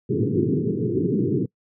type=band-pass noise; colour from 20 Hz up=white; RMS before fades=-22 dBFS; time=0.09-1.46 s; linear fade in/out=10 ms; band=100 to 430 Hz; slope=96 dB/octave; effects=noise-tail reverb RT60 0.1 s tail -23 dB re dry